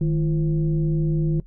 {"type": "tone with frequency modulation", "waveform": "sine", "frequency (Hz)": 155.56, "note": "D#3", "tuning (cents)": 0, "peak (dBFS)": -18, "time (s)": [0.01, 1.4], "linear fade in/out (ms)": 2, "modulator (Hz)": 185, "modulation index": 0.64, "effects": ["noise-tail reverb RT60 0.1 s tail -19 dB re dry", "added 41 Hz sine -43 dBFS peak until 1.46 s"]}